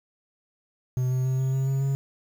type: tone with pitch steps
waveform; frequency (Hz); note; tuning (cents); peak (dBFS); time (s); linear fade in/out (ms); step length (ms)
triangle; 127 / 128.62 / 130.27 / 131.94 / 133.62 / 135.33 / 137.06; B2 / C3 / C3 / C3 / C3 / C#3 / C#3; +49 / -29 / -7 / +15 / +37 / -41 / -19; -20; 0.97-1.95; 0; 140
effects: 8-bit